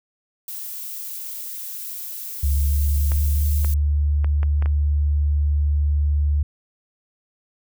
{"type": "noise", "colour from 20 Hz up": "violet", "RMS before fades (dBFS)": -32, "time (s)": [0.48, 3.74], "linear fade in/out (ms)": 2}
{"type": "tone with pitch glide", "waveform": "sine", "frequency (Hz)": [71.2, 73.29], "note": ["C#2", "D2"], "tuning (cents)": [47, -3], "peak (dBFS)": -16, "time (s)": [2.43, 6.43], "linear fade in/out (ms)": 5, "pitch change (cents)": 50, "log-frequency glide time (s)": [2.64, 3.39]}
{"type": "clicks", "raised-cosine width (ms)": 0.5, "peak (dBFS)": -18, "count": 6, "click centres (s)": [3.119, 3.647, 4.245, 4.431, 4.624, 4.659]}
{"effects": []}